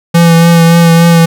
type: tone with vibrato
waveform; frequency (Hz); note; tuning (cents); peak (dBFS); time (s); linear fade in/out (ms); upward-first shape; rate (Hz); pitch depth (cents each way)
square; 167.9; E3; +32; -3; 0.14-1.26; 10; triangle; 3.5; 24
effects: none